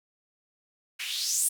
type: noise with band-pass filter sweep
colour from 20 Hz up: blue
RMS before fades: -29 dBFS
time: 0.99-1.49 s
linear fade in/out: 10 ms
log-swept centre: 2200 to 10000 Hz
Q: 4
effects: none